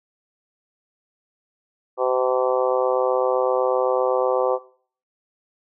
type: harmonic tone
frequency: 127.9 Hz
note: C3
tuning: 39 cents flat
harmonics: 3 / 4 / 5 / 6 / 7 / 8 / 9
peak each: -25 / -21 / -28 / -27 / -29 / -31 / -28 dBFS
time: 1.97-4.59 s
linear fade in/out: 50 ms
effects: noise-tail reverb RT60 0.5 s tail -19 dB re dry